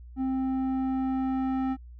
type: tone with low-pass filter sweep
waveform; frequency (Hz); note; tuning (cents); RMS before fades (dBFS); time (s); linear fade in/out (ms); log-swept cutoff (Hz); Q
square; 262.9; C4; +8; -28; 0.16-1.77; 50; 600 to 1200; 0.84
effects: added 60 Hz sine -43 dBFS peak until 1.99 s